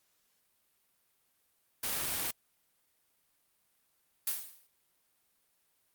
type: noise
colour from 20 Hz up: white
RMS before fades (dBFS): -34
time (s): 1.83-2.31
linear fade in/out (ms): 5
type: noise with exponential decay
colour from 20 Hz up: blue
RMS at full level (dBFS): -29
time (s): 4.27-4.67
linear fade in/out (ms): 5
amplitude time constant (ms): 86
effects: white hiss -74 dBFS RMS until 5.94 s + Opus 48 kbps